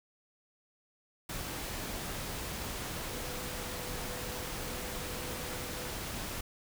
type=tone in noise; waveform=sine; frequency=497.1 Hz; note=B4; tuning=11 cents sharp; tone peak=-47 dBFS; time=3.1-5.91 s; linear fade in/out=5 ms; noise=pink; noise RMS=-39 dBFS; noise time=1.29-6.41 s; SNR=-11 dB; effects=none